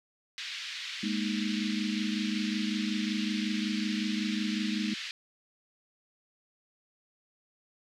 white band-pass noise, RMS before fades -39 dBFS, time 0.38-5.11 s, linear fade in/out 0 ms, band 1800 to 4400 Hz, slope 24 dB/octave
sine chord, Ab suspended second, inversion none, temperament equal, 207.7 / 233.1 / 311.1 Hz, Ab3 / Bb3 / Eb4, 0 / 0 / 0 cents, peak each -31 / -35 / -36 dBFS, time 1.03-4.94 s, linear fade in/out 5 ms
effects none

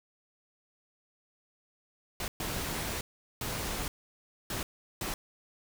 pink noise bursts at uneven times, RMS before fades -35 dBFS, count 5, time 2.2-2.28 / 2.4-3.01 / 3.41-3.88 / 4.5-4.63 / 5.01-5.14 s, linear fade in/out 2 ms, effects none

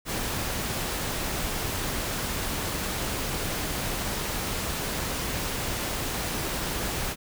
pink noise, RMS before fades -30 dBFS, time 0.05-7.16 s, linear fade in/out 50 ms, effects none

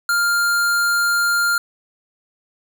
square tone, 1400 Hz, F6, 4 cents sharp, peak -16 dBFS, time 0.09-1.58 s, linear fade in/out 2 ms, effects 8-bit

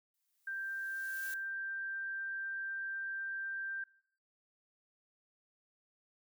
blue noise with exponential growth, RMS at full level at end -45 dBFS, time 0.14-1.34 s, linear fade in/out 2 ms, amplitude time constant 260 ms
sine tone, 1576 Hz, G6, 9 cents sharp, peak -37 dBFS, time 0.47-3.84 s, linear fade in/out 5 ms
effects noise-tail reverb RT60 0.6 s tail -20 dB re dry

